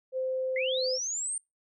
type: tone with pitch glide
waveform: sine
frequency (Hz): 519 to 514.8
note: C5 to C5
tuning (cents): -14 to -28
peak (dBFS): -28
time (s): 0.12-0.99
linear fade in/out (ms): 50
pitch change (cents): -14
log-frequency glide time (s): 0.76-0.83
type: linear sweep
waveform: sine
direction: up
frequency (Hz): 1984 to 8960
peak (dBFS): -30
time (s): 0.56-1.38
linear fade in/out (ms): 2
effects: noise-tail reverb RT60 0.2 s tail -25 dB re dry